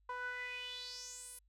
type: tone with band-pass filter sweep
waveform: sawtooth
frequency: 495.9 Hz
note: B4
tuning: 7 cents sharp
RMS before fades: -45 dBFS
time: 0.09-1.39 s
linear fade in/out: 5 ms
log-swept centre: 1100 to 11000 Hz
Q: 5.4
effects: added 50 Hz sine -68 dBFS peak until 1.48 s